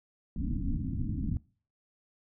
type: low-pass noise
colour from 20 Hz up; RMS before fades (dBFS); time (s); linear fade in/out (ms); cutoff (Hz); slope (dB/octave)
pink; -32; 0.36-1.37; 2; 300; 96
effects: noise-tail reverb RT60 0.4 s tail -21 dB re dry